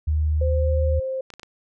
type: tone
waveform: sine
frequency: 76.6 Hz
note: D#2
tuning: 27 cents flat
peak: -18 dBFS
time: 0.07-1 s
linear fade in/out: 10 ms
type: tone with pitch glide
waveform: sine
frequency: 518 to 526.1 Hz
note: C5 to C5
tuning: -17 to +9 cents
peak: -24 dBFS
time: 0.41-1.21 s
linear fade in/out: 5 ms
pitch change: +26 cents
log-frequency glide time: 0.51-0.8 s
type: clicks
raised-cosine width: 0.2 ms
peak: -23 dBFS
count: 4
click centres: 1.303 / 1.338 / 1.396 / 1.432 s
effects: none